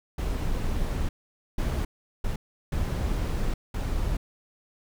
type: noise bursts at uneven times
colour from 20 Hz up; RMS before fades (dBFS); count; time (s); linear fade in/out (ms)
brown; -27; 5; 0.18-1.09 / 1.58-1.85 / 2.24-2.36 / 2.72-3.54 / 3.74-4.17; 5
effects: none